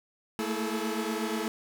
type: tone cluster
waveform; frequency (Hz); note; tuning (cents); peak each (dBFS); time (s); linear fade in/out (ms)
sawtooth; 219.1 / 227.4 / 328.7 / 425.9; A3 / A#3 / E4 / G#4; -7 / -43 / -5 / +44; -31; 0.39-1.48; 0
effects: none